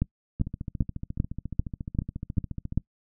two click trains, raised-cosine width 5 ms, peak -11 / -21 dBFS, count 8 / 34, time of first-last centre 0.02-2.776 / 0.4-2.724 s, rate 2.54 / 14.2 Hz, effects noise-tail reverb RT60 0.1 s tail -23 dB re dry

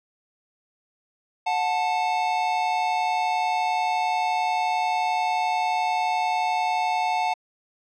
square tone pair together, 728.6 / 880 Hz, F#5 / A5, -27 / 0 cents, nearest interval minor third, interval 327 cents, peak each -25 dBFS, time 1.46-7.34 s, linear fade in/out 10 ms, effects low-pass 4000 Hz 12 dB/octave

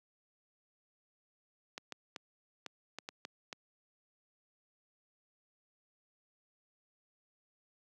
clicks, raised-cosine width 0.2 ms, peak -24 dBFS, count 8, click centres 1.779 / 1.923 / 2.162 / 2.663 / 2.986 / 3.089 / 3.251 / 3.528 s, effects high-pass 200 Hz 12 dB/octave

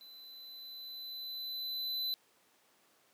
square tone with level ramp, 4014 Hz, B7, 27 cents sharp, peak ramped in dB -52 to -33 dBFS, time 0.01-2.14 s, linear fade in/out 0 ms, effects pink hiss -68 dBFS RMS until 3.13 s + high-pass 300 Hz 12 dB/octave

